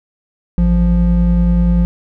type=tone pair together; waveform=triangle; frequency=54.76 / 174.61 Hz; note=A1 / F3; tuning=-8 / 0 cents; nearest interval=octave + minor sixth; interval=2008 cents; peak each=-10 dBFS; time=0.58-1.85 s; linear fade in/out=0 ms; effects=none